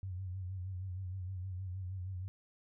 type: tone with vibrato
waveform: sine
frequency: 92.9 Hz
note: F#2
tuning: 7 cents sharp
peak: -38 dBFS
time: 0.03-2.28 s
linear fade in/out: 0 ms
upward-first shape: sine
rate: 6.4 Hz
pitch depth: 65 cents each way
effects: none